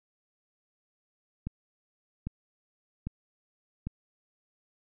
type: click train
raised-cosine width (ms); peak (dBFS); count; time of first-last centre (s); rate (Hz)
5; -21; 4; 1.47-3.87; 1.25
effects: none